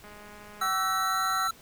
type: click train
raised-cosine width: 0.5 ms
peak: -34 dBFS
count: 132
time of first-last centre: 0.04-0.67 s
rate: 208 Hz
type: tone with pitch glide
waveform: square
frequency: 1322 to 1334.3 Hz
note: E6 to E6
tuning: +5 to +21 cents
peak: -27 dBFS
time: 0.61-1.51 s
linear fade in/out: 5 ms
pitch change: +16 cents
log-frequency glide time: 0.98-1.19 s
type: harmonic tone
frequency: 380 Hz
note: F#4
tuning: 46 cents sharp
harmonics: 2 / 3 / 4 / 5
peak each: -34 / -36 / -37 / -38 dBFS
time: 0.61-1.48 s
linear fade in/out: 10 ms
effects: pink hiss -53 dBFS RMS until 1.61 s